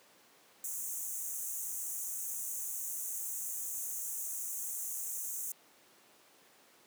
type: high-pass noise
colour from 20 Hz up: pink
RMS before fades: -39 dBFS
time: 0.64-5.52 s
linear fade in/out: 2 ms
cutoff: 6200 Hz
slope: 96 dB/octave
effects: pink hiss -62 dBFS RMS until 6.86 s + high-pass 300 Hz 12 dB/octave